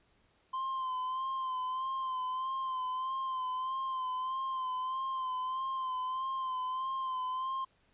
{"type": "tone with vibrato", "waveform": "triangle", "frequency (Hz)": 1039, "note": "C6", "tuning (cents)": -12, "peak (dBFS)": -31, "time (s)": [0.53, 7.65], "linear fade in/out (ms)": 10, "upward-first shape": "sine", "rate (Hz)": 1.6, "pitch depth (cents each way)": 37, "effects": ["pink hiss -70 dBFS RMS until 7.93 s", "resampled to 8000 Hz"]}